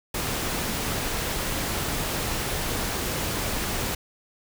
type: noise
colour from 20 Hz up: pink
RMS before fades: -28 dBFS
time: 0.14-3.95 s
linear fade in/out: 5 ms
effects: none